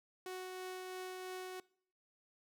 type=tone with tremolo; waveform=sawtooth; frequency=370 Hz; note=F#4; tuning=in tune; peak=-38 dBFS; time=0.26-1.6 s; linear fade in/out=2 ms; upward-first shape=triangle; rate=3 Hz; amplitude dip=25%; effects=noise-tail reverb RT60 0.6 s tail -23 dB re dry